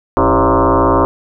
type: tone with frequency modulation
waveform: sine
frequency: 327.2 Hz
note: E4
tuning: 13 cents flat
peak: -8 dBFS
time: 0.17-1.05 s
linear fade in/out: 0 ms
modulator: 120 Hz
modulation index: 7.2
effects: none